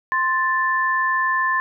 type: tone pair together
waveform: sine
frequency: 1047.4 / 1760 Hz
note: C6 / A6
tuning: +1 / 0 cents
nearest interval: major sixth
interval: 899 cents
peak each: -20 dBFS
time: 0.12-1.6 s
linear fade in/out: 0 ms
effects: none